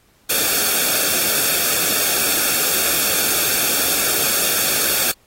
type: noise with comb filter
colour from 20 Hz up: white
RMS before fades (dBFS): -18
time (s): 0.29-5.12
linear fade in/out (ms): 10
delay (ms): 1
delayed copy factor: -0.65
effects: pink hiss -57 dBFS RMS until 5.26 s + AAC 48 kbps